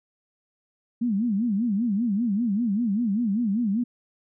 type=tone with vibrato; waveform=sine; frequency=217.9 Hz; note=A3; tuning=17 cents flat; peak=-21 dBFS; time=1.01-3.84 s; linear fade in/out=10 ms; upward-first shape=sine; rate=5.1 Hz; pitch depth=210 cents each way; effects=none